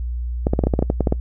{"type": "clicks", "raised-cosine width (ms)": 2, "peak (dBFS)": -4, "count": 12, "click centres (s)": [0.469, 0.535, 0.591, 0.638, 0.67, 0.738, 0.791, 0.825, 0.901, 1.007, 1.072, 1.124], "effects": ["noise-tail reverb RT60 0.1 s tail -25 dB re dry", "added 60 Hz sine -22 dBFS peak until 1.2 s"]}